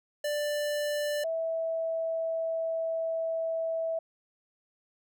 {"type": "tone pair in turn", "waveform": ["square", "sine"], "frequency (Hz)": [590, 653.7], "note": ["D5", "E5"], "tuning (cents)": [8, -15], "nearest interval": "major second", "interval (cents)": 177, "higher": "second", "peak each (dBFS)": [-29, -28], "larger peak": "second", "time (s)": [[0.24, 1.24], [1.24, 3.99]], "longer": "second", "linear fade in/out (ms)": 5, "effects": []}